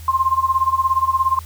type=tone with tremolo; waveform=sine; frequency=1057 Hz; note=C6; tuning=17 cents sharp; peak=-11 dBFS; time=0.08-1.39 s; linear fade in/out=2 ms; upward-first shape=sine; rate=17 Hz; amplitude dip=85%; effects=added 81 Hz sine -33 dBFS peak until 1.45 s + white hiss -44 dBFS RMS until 1.45 s